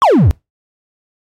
triangle exponential sweep, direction down, 1174.7 to 67 Hz, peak -4 dBFS, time 0.02-0.31 s, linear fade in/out 0 ms, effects noise-tail reverb RT60 0.2 s tail -23 dB re dry + AAC 48 kbps

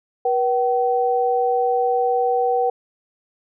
sine tone pair together, 482.9 / 763.9 Hz, B4 / G5, -39 / -45 cents, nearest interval minor sixth, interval 794 cents, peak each -19 dBFS, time 0.25-2.7 s, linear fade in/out 5 ms, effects none

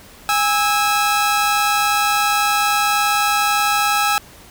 sawtooth tone pair together, 821.5 / 1304 Hz, G#5 / E6, -19 / -19 cents, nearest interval minor sixth, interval 800 cents, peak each -14 dBFS, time 0.29-4.18 s, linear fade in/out 0 ms, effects pink hiss -43 dBFS RMS until 4.5 s

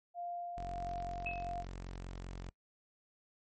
sine tone with tremolo, 698.5 Hz, F5, in tune, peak -38 dBFS, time 0.14-1.65 s, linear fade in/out 50 ms, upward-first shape sine, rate 1.6 Hz, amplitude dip 30%
sawtooth tone, 45.1 Hz, F#1, 44 cents flat, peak -39 dBFS, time 0.57-2.5 s, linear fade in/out 10 ms
sine tone with exponential decay, 2583 Hz, E7, 36 cents flat, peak -34 dBFS, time 1.26-1.54 s, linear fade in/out 2 ms, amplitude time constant 60 ms
effects noise-tail reverb RT60 0.1 s tail -23 dB re dry + MP3 32 kbps

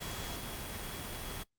sine tone in noise, 3322 Hz, G#7, in tune, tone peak -50 dBFS, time 0-1.44 s, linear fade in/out 20 ms, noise pink, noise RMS -41 dBFS, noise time 0-1.44 s, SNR -12 dB, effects noise-tail reverb RT60 0.1 s tail -17 dB re dry + Opus 48 kbps

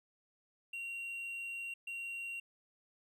triangle tone bursts at uneven times, 2753 Hz, F7, 25 cents flat, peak -38 dBFS, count 2, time 0.73-1.74 / 1.87-2.4 s, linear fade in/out 5 ms, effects none

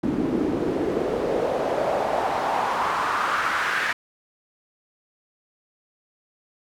pink noise with band-pass filter sweep, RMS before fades -24 dBFS, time 0.03-3.93 s, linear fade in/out 5 ms, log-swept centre 260 to 1700 Hz, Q 2.9, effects none

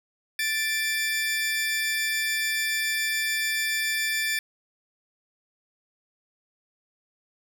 sawtooth tone pair together, 1760 / 2349 Hz, A6 / D7, 0 / 0 cents, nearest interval perfect fourth, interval 500 cents, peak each -23 / -25 dBFS, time 0.39-4.39 s, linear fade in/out 2 ms, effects none

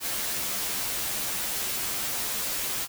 white noise with comb filter, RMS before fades -30 dBFS, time 0-2.88 s, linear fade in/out 50 ms, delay 12 ms, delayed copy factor -0.7, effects none

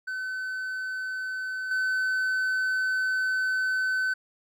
triangle tone with level steps, 1519 Hz, F#6, 45 cents sharp, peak -28 / -22 dBFS, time 0.07-4.14 s, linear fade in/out 10 ms, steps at 1.71 s, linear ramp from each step 2 ms, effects none

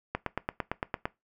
click train, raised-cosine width 0.5 ms, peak -14 dBFS, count 9, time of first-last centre 0.15-1.055 s, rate 8.84 Hz, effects noise-tail reverb RT60 0.2 s tail -20 dB re dry

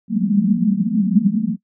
pink band-pass noise, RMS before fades -17 dBFS, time 0.08-1.57 s, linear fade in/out 50 ms, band 180 to 230 Hz, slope 96 dB/octave, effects noise-tail reverb RT60 0.1 s tail -23 dB re dry

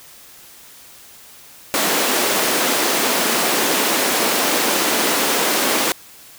pink high-pass noise, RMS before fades -18 dBFS, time 1.74-5.92 s, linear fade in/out 0 ms, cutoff 250 Hz, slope 24 dB/octave, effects white hiss -43 dBFS RMS until 6.38 s

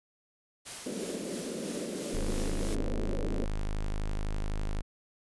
white noise with tremolo, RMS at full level -41 dBFS, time 0.65-2.76 s, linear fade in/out 20 ms, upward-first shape sine, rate 3 Hz, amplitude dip 30%
pink band-pass noise, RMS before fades -37 dBFS, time 0.86-3.45 s, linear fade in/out 5 ms, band 180 to 580 Hz, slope 48 dB/octave
square tone, 25.96 Hz, G#0, in tune, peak -30 dBFS, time 2.13-4.82 s, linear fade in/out 20 ms
effects resampled to 24000 Hz

